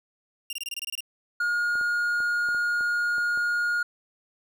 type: tone bursts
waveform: sawtooth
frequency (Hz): 2794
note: F7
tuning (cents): 0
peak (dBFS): -27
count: 10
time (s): 0.5-1.006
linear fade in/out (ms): 2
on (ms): 29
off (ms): 24
type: tone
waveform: triangle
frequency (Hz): 1429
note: F6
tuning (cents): +39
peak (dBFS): -21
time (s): 1.4-3.83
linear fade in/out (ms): 5
type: clicks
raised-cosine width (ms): 1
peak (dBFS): -30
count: 8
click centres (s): 1.755 / 1.812 / 2.204 / 2.488 / 2.547 / 2.809 / 3.182 / 3.375
effects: none